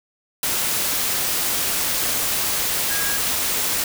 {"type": "tone in noise", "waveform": "sine", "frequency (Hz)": 1640, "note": "G#6", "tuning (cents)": -22, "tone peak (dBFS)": -28, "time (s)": [2.9, 3.17], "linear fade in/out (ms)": 2, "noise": "white", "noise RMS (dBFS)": -22, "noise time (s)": [0.43, 3.84], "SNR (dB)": -9, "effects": []}